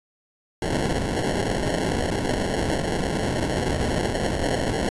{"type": "noise with sample-and-hold", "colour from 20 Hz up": "violet", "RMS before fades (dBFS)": -24, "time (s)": [0.62, 4.89], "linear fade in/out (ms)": 2, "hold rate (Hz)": 1225, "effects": ["resampled to 24000 Hz"]}